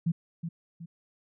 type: tone with echo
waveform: sine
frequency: 167.2 Hz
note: E3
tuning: 25 cents sharp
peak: -23 dBFS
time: 0.06-0.12 s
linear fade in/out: 10 ms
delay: 370 ms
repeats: 2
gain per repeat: -8 dB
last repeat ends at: 0.86 s
effects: none